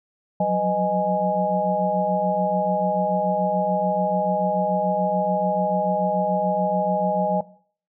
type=tone cluster; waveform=sine; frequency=178.7 / 185.6 / 498.9 / 619 / 831 Hz; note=F3 / F#3 / B4 / D#5 / G#5; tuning=+40 / +6 / +17 / -9 / +1 cents; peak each=-28 / -26 / -30 / -22 / -23 dBFS; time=0.4-7.41 s; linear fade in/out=5 ms; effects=noise-tail reverb RT60 0.5 s tail -19 dB re dry